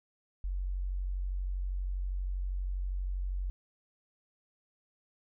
sine tone, 46.25 Hz, F#1, in tune, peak -31 dBFS, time 0.44-3.5 s, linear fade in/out 0 ms, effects none

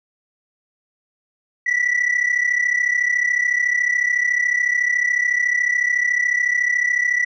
sine tone pair together, 1941.6 / 1975.5 Hz, B6 / B6, -30 / 0 cents, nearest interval unison, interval 30 cents, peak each -17 dBFS, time 1.66-7.25 s, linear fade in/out 10 ms, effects tanh soft clip ceiling -13 dBFS

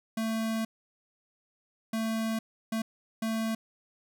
square tone bursts at uneven times, 223.1 Hz, A3, 24 cents sharp, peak -29 dBFS, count 4, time 0.17-0.65 / 1.93-2.39 / 2.72-2.82 / 3.22-3.55 s, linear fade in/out 5 ms, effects none

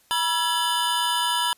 square tone cluster, 969 / 1340 / 1682 / 3016 / 3558 Hz, B5 / E6 / G#6 / F#7 / A7, -33 / +28 / +22 / +32 / +19 cents, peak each -25 / -33 / -32 / -28 / -30 dBFS, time 0.11-1.53 s, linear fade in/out 0 ms, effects white hiss -60 dBFS RMS until 1.57 s + resampled to 32000 Hz

